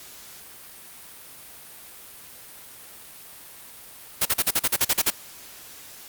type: noise bursts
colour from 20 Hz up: white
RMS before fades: -20 dBFS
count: 11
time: 4.21-5.105 s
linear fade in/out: 10 ms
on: 45 ms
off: 40 ms
effects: white hiss -44 dBFS RMS until 6.08 s + Opus 48 kbps